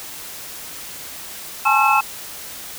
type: tone cluster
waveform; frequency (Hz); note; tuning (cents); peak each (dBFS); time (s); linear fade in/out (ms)
sine; 825 / 867 / 1077 / 1354 / 2601; G#5 / A5 / C6 / E6 / E7; -12 / -26 / +50 / +46 / -24; -19; 1.65-2.01; 10
effects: white hiss -34 dBFS RMS until 2.78 s